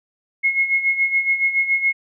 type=tone with tremolo; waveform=sine; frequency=2167 Hz; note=C#7; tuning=40 cents flat; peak=-13 dBFS; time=0.43-1.93 s; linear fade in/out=20 ms; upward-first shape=sine; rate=7.1 Hz; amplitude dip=70%; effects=none